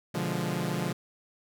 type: chord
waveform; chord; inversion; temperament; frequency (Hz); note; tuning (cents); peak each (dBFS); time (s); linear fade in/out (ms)
sawtooth; B diminished seventh; none; equal; 123.47 / 146.83 / 174.61 / 207.7; B2 / D3 / F3 / Ab3; 0 / 0 / 0 / 0; -33 / -30 / -28 / -32; 0.14-0.93; 10
effects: none